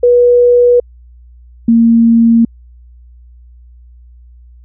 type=tone pair in turn; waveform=sine; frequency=486.3 / 230.4 Hz; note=B4 / A#3; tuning=-27 / -20 cents; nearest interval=octave + minor second; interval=1293 cents; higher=first; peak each=-4 dBFS; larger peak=neither; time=0.03-0.8 / 1.68-2.45 s; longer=neither; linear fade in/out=5 ms; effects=added 60 Hz sine -36 dBFS peak until 4.64 s